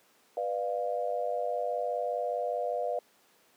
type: chord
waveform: sine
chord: B diminished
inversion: none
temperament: equal with one note detuned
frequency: 493.9 / 599 / 698.5 Hz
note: B4 / D5 / F5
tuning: 0 / +34 / 0 cents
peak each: -33 dBFS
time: 0.37-2.99 s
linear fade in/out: 2 ms
effects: pink hiss -64 dBFS RMS until 3.56 s + high-pass 300 Hz 12 dB/octave